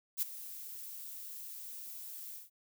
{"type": "noise with ADSR envelope", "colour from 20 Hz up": "violet", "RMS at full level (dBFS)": -30, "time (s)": [0.17, 2.5], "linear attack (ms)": 50, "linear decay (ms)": 14, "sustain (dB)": -16, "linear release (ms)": 150, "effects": []}